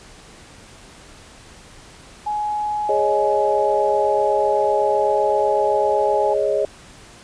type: tone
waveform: sine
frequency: 840 Hz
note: G#5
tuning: 19 cents sharp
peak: -20 dBFS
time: 2.26-6.34 s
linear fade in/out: 10 ms
type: chord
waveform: sine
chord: Ab suspended fourth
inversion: none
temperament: equal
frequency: 415.3 / 554.4 / 622.3 Hz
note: Ab4 / Db5 / Eb5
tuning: 0 / 0 / 0 cents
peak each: -21 dBFS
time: 2.89-6.65 s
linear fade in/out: 2 ms
effects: pink hiss -44 dBFS RMS until 7.23 s + resampled to 22050 Hz